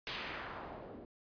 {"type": "noise with low-pass filter sweep", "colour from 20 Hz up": "white", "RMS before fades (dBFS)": -45, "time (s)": [0.07, 1.05], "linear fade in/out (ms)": 0, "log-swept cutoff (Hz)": [3700, 380], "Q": 1.2, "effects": ["resampled to 11025 Hz"]}